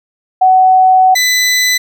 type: tone pair in turn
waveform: sine / 20% pulse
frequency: 749 / 1999.6 Hz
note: F#5 / B6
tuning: +21 / +21 cents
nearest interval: octave + perfect fourth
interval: 1700 cents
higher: second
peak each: -4 dBFS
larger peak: neither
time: 0.41-1.15 / 1.15-1.78 s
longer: first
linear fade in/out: 10 ms
effects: none